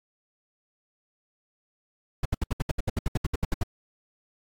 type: noise bursts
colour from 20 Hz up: brown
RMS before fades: -24 dBFS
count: 16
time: 2.23-3.634 s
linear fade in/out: 5 ms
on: 24 ms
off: 68 ms
effects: AAC 64 kbps